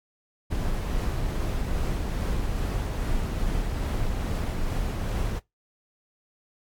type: noise with tremolo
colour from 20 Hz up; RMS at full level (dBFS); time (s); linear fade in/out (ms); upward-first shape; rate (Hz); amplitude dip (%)
brown; -26; 0.5-5.4; 20; triangle; 2.4; 25
effects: noise-tail reverb RT60 0.2 s tail -24 dB re dry + AAC 64 kbps